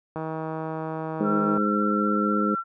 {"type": "click train", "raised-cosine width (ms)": 1, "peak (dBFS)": -18, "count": 226, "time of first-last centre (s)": [0.16, 1.575], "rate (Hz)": 159}
{"type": "harmonic tone", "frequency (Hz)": 103.83, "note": "G#2", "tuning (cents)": 0, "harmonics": [2, 3, 4, 5], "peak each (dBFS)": [-24, -28, -30, -32], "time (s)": [1.2, 2.55], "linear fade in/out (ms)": 5}
{"type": "tone with vibrato", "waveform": "sine", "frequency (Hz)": 1352, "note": "E6", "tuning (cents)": 43, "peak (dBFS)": -25, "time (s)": [1.23, 2.64], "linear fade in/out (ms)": 50, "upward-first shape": "sine", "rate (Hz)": 16, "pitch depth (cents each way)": 18}
{"effects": ["high-pass 60 Hz 12 dB/octave"]}